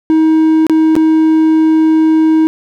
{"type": "tone with dropouts", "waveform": "triangle", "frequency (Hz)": 317, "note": "D#4", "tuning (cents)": 32, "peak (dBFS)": -4, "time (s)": [0.1, 2.47], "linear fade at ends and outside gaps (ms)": 0, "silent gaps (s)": [[0.667, 0.697], [0.954, 0.964]], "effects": []}